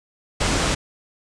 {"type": "low-pass noise", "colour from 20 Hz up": "pink", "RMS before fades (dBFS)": -21, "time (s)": [0.4, 0.75], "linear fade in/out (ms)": 10, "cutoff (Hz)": 9000, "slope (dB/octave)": 48, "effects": []}